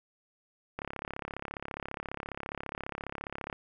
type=click train; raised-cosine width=0.5 ms; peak=-21 dBFS; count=96; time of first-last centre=0.79-3.528 s; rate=34.7 Hz; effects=none